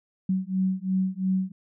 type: beating tone pair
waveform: sine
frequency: 186.8 / 189.7 Hz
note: F#3 / F#3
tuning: +17 / +43 cents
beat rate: 2.9 Hz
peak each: -26 dBFS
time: 0.29-1.52 s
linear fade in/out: 5 ms
effects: none